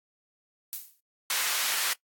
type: noise with exponential decay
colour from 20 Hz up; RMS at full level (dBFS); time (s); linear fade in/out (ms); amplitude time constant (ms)
violet; -30; 0.73-1; 0; 58
type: high-pass noise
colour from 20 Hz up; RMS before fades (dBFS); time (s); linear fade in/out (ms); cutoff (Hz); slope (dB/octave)
pink; -28; 1.3-1.93; 2; 1400; 12
effects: noise-tail reverb RT60 0.1 s tail -21 dB re dry + AAC 64 kbps